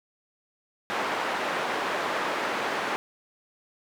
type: band-pass noise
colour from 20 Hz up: white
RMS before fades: -29 dBFS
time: 0.9-2.96 s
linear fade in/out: 0 ms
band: 310 to 1500 Hz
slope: 12 dB/octave
effects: none